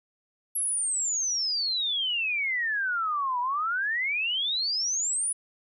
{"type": "exponential two-way sweep", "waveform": "sine", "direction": "down then up", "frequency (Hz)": [11370, 958, 10080], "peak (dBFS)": -25, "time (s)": [0.55, 5.33], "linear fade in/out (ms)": 10, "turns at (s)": 3.4, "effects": []}